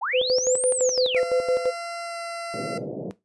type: linear two-way sweep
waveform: sine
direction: up then down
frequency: 698.5 to 9397 to 1740 Hz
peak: -24 dBFS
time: 0.01-1.2 s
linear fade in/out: 20 ms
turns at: 0.68 s
type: tone with tremolo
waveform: sine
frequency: 507 Hz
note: B4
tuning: 45 cents sharp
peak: -18 dBFS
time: 0.13-1.71 s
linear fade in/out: 20 ms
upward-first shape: square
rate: 5.9 Hz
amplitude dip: 70%
type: tone with pitch glide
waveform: 20% pulse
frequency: 684 to 679.7 Hz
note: F5 to F5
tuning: -36 to -47 cents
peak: -26 dBFS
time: 1.16-2.78 s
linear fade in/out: 5 ms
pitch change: -11 cents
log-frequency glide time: 2.02-2.17 s
type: band-pass noise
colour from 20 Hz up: white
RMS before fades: -32 dBFS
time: 2.54-3.11 s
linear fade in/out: 0 ms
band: 120 to 590 Hz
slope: 48 dB/octave
effects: noise-tail reverb RT60 0.2 s tail -17 dB re dry + resampled to 24000 Hz